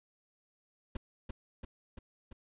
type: noise with echo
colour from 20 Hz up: brown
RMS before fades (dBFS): -37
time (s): 0.95-0.97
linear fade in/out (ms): 5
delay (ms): 340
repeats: 4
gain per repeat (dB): -3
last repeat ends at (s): 2.33
effects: resampled to 8000 Hz